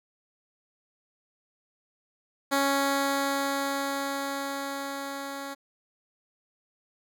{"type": "tone with level ramp", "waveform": "10% pulse", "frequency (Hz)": 277.2, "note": "C#4", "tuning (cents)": 0, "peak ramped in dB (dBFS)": [-14, -27], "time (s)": [2.51, 5.55], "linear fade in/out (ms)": 20, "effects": []}